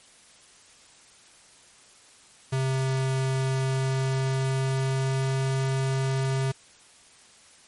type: tone with pitch glide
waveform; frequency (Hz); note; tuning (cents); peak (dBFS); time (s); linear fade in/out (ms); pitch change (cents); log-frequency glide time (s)
square; 132.5 to 133.58; C3 to C3; +22 to +36; -24; 2.52-6.52; 10; +14; 3.26-5.49
effects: white hiss -54 dBFS RMS until 7.67 s + MP3 48 kbps